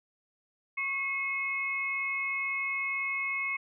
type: tone cluster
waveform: sine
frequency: 1105 / 2167 / 2557 Hz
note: C#6 / C#7 / D#7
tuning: -6 / -40 / +47 cents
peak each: -39 / -30 / -39 dBFS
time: 0.77-3.57 s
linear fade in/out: 10 ms
effects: none